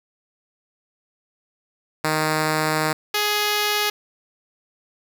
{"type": "tone pair in turn", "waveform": "5% pulse", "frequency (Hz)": [155.56, 417.7], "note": ["D#3", "G#4"], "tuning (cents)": [0, 10], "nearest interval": "octave + perfect fourth", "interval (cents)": 1710, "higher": "second", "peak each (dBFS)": -8, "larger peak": "neither", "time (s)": [[2.04, 2.93], [3.14, 3.9]], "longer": "first", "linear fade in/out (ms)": 5, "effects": []}